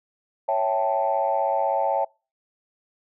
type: chord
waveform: sine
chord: A dominant seventh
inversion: first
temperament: equal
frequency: 554.4 / 659.3 / 784 / 880 Hz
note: C#5 / E5 / G5 / A5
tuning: 0 / 0 / 0 / 0 cents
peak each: -25 dBFS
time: 0.48-2.05 s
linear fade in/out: 10 ms
effects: noise-tail reverb RT60 0.3 s tail -25 dB re dry + tanh soft clip ceiling -11 dBFS